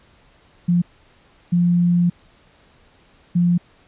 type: tone bursts at uneven times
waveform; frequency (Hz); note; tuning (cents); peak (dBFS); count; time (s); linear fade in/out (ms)
sine; 174.61; F3; 0; -13; 3; 0.68-0.82 / 1.52-2.1 / 3.35-3.58; 10
effects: pink hiss -54 dBFS RMS until 3.87 s + resampled to 8000 Hz